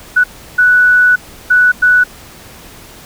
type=tone bursts at uneven times; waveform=sine; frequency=1480 Hz; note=F#6; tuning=in tune; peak=-5 dBFS; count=4; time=0.16-0.24 / 0.58-1.16 / 1.5-1.72 / 1.82-2.04 s; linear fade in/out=10 ms; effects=pink hiss -36 dBFS RMS until 3.05 s